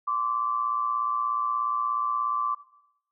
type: tone pair together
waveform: sine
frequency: 1042 / 1158.8 Hz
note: C6 / D6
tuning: -7 / -24 cents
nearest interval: major second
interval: 183 cents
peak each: -31 / -25 dBFS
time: 0.07-2.55 s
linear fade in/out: 10 ms
effects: noise-tail reverb RT60 0.8 s tail -17 dB re dry